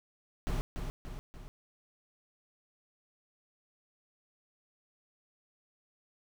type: noise with echo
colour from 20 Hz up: brown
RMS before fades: -32 dBFS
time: 0.47-0.61 s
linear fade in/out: 0 ms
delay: 290 ms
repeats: 3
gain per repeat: -5 dB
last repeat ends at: 1.48 s
effects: none